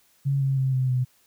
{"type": "tone with pitch steps", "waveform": "sine", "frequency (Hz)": [138.59, 135.5, 132.48, 129.53, 126.65], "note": ["C#3", "C#3", "C3", "C3", "B2"], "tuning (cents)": [0, -39, 22, -17, 44], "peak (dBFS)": -20, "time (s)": [0.25, 1.05], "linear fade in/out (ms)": 20, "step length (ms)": 160, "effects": ["white hiss -62 dBFS RMS until 1.26 s"]}